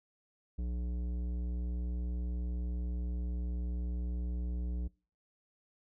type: tone with tanh clipping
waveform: sine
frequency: 60.2 Hz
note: B1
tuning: 44 cents flat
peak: -35 dBFS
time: 0.58-4.88 s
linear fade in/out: 10 ms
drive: 13 dB
effects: noise-tail reverb RT60 0.4 s tail -25 dB re dry